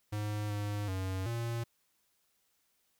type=tone with pitch steps; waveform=square; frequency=104.9 / 103.3 / 94.3 / 116.8 Hz; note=G#2 / G#2 / F#2 / A#2; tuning=+18 / -9 / +33 / +4 cents; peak=-34 dBFS; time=0.12-1.64 s; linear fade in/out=10 ms; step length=380 ms; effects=white hiss -75 dBFS RMS until 2.99 s

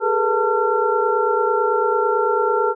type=tone cluster; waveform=sine; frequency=405.7 / 434.8 / 483.6 / 894 / 1368 Hz; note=G#4 / A4 / B4 / A5 / F6; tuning=-41 / -21 / -36 / +27 / -36 cents; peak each=-22 dBFS; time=0-2.75 s; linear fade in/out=50 ms; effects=none

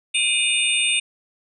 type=tone cluster; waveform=sine; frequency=2410 / 2530 / 2857 / 3613 / 8680 Hz; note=D7 / D#7 / F7 / A7 / C#9; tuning=+44 / +28 / +39 / +45 / -37 cents; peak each=-24 dBFS; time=0.14-1 s; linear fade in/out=10 ms; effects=none

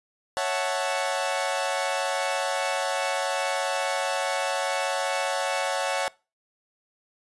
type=chord; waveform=sawtooth; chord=F# minor seventh; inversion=second; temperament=equal; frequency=554.4 / 659.3 / 740 / 880 Hz; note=C#5 / E5 / F#5 / A5; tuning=0 / 0 / 0 / 0 cents; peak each=-25 / -28 / -26 / -28 dBFS; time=0.37-6.08 s; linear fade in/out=0 ms; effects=noise-tail reverb RT60 0.3 s tail -23 dB re dry + resampled to 24000 Hz

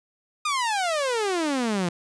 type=exponential sweep; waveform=sawtooth; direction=down; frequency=1244.5 to 168.1 Hz; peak=-19 dBFS; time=0.45-1.89 s; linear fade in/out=5 ms; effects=resampled to 22050 Hz

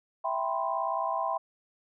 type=chord; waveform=sine; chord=C major seventh; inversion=first; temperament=equal; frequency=659.3 / 784 / 987.8 / 1046.5 Hz; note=E5 / G5 / B5 / C6; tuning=0 / 0 / 0 / 0 cents; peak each=-33 dBFS; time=0.24-1.38 s; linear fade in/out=10 ms; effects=none

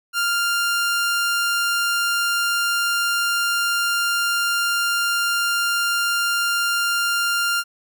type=tone; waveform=sawtooth; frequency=1396.9 Hz; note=F6; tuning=in tune; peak=-15 dBFS; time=0.13-7.64 s; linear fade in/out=50 ms; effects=none

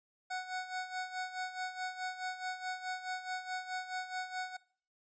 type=tone with tremolo; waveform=25% pulse; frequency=740 Hz; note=F#5; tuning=in tune; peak=-31 dBFS; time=0.3-4.57 s; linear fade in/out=10 ms; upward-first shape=sine; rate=4.7 Hz; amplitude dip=75%; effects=noise-tail reverb RT60 0.5 s tail -22 dB re dry + resampled to 16000 Hz

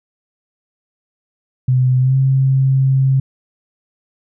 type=tone with pitch glide; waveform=sine; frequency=127.8 to 133.69 Hz; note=C3 to C3; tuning=-40 to +38 cents; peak=-10 dBFS; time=1.68-3.2 s; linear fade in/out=5 ms; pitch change=+78 cents; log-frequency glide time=2-2.16 s; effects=none

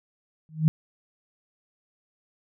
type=tone with exponential growth; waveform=sine; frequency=157.1 Hz; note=D#3; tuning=17 cents sharp; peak=-12 dBFS; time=0.49-0.68 s; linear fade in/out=0 ms; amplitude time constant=41 ms; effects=none

